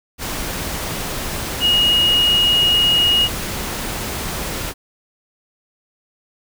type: tone in noise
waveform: sine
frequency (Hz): 2877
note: F#7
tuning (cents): -49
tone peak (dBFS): -12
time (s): 1.6-3.29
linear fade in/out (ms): 50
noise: pink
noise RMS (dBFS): -25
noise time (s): 0.18-4.74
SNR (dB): +10
effects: none